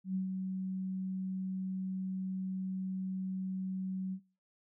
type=tone with ADSR envelope; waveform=sine; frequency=188.3 Hz; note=F#3; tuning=31 cents sharp; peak=-30 dBFS; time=0.04-4.2 s; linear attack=110 ms; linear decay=120 ms; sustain=-4 dB; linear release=72 ms; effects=noise-tail reverb RT60 0.4 s tail -24 dB re dry